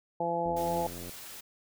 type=harmonic tone; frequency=170 Hz; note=F3; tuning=46 cents flat; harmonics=1 / 2 / 3 / 4 / 5; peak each=-39 / -38 / -33 / -34 / -32 dBFS; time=0.2-0.87 s; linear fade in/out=5 ms
type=click train; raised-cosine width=2 ms; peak=-31 dBFS; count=56; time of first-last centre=0.46-1.094 s; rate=86.7 Hz
type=noise; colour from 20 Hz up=white; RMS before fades=-45 dBFS; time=0.56-1.41 s; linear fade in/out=10 ms
effects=none